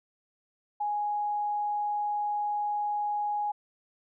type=tone; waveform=sine; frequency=830.6 Hz; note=G#5; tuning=in tune; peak=-27 dBFS; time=0.8-3.52 s; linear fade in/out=10 ms; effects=none